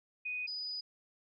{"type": "tone pair in turn", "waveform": "sine", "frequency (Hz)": [2489, 4962], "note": ["D#7", "D#8"], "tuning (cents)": [0, -6], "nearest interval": "octave", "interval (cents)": 1194, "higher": "second", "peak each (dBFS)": [-35, -37], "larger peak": "first", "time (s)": [[0.25, 0.47], [0.47, 0.81]], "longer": "second", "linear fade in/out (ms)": 10, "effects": []}